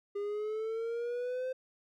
triangle exponential sweep, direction up, 403.3 to 520 Hz, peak -31 dBFS, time 0.15-1.53 s, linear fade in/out 10 ms, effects none

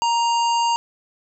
harmonic tone with a mistuned harmonic, 935 Hz, A#5, 5 cents sharp, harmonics 1 / 3 / 5 / 7 / 8, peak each -17 / -27 / -31 / -34 / -35 dBFS, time 0.02-0.76 s, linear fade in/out 0 ms, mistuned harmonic 7, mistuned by -31 cents, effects none

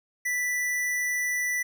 square tone, 1975.5 Hz, B6, in tune, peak -26 dBFS, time 0.25-1.63 s, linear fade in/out 10 ms, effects none

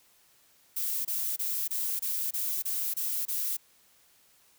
violet noise bursts, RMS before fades -31 dBFS, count 9, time 0.76-3.57 s, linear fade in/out 10 ms, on 290 ms, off 25 ms, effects white hiss -63 dBFS RMS until 4.58 s

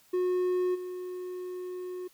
triangle tone with level steps, 363.3 Hz, F#4, 32 cents flat, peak -23 / -33 dBFS, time 0.13-2.08 s, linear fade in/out 10 ms, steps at 0.74 s, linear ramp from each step 20 ms, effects white hiss -62 dBFS RMS until 2.13 s

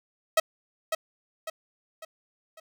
sawtooth tone with echo, 641 Hz, E5, 49 cents flat, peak -14 dBFS, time 0.37-0.4 s, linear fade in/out 5 ms, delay 550 ms, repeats 4, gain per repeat -7 dB, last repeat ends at 2.6 s, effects none

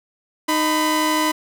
sawtooth tone pair together, 309.2 / 1000 Hz, D#4 / B5, -11 / +21 cents, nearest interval octave + minor sixth, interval 2032 cents, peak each -16 dBFS, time 0.48-1.32 s, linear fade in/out 10 ms, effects none

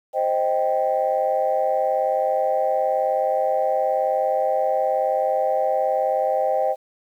sine chord, C minor, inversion none, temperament equal, 523.3 / 622.3 / 784 Hz, C5 / Eb5 / G5, 0 / 0 / 0 cents, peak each -22 dBFS, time 0.13-6.76 s, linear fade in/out 50 ms, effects tanh soft clip ceiling -10 dBFS + 9-bit

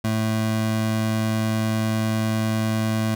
square tone pair together, 110 / 220 Hz, A2 / A3, 0 / 0 cents, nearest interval octave, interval 1200 cents, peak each -24 dBFS, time 0.04-3.15 s, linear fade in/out 5 ms, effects none

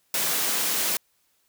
white high-pass noise, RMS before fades -25 dBFS, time 0.14-0.97 s, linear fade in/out 2 ms, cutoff 160 Hz, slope 24 dB/octave, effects white hiss -68 dBFS RMS until 1.48 s

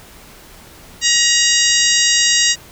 harmonic tone, 949 Hz, A#5, 31 cents sharp, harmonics 2 / 3 / 4 / 5 / 6 / 7 / 8, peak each -19 / -19 / -19 / -19 / -19 / -19 / -19 dBFS, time 1.01-2.56 s, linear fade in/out 50 ms, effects pink hiss -41 dBFS RMS until 2.71 s

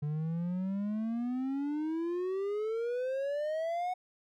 triangle exponential sweep, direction up, 145.7 to 740 Hz, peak -29 dBFS, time 0.02-3.94 s, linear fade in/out 10 ms, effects none

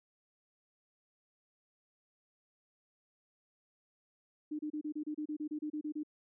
sine tone bursts, 302.5 Hz, D#4, 49 cents flat, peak -35 dBFS, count 14, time 4.51-6.034 s, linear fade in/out 10 ms, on 81 ms, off 30 ms, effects none

